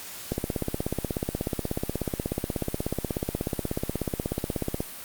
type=click train; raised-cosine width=2 ms; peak=-13 dBFS; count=75; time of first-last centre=0.32-4.805 s; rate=16.5 Hz; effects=white hiss -40 dBFS RMS until 5.04 s + Opus 48 kbps